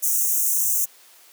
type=high-pass noise; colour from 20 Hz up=white; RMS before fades=-21 dBFS; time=0.02-0.86 s; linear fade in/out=20 ms; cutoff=5900 Hz; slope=96 dB/octave; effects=white hiss -51 dBFS RMS until 1.32 s + high-pass 400 Hz 12 dB/octave